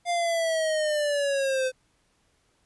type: linear sweep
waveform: square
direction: down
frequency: 703 to 511 Hz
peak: -24 dBFS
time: 0.05-1.72 s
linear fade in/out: 50 ms
effects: pink hiss -68 dBFS RMS until 2.65 s + resampled to 24000 Hz